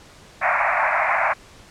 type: band-pass noise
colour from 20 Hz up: pink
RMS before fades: -20 dBFS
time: 0.41-1.34 s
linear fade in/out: 20 ms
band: 610 to 2400 Hz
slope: 96 dB/octave
effects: pink hiss -47 dBFS RMS until 1.7 s + low-pass 8000 Hz 12 dB/octave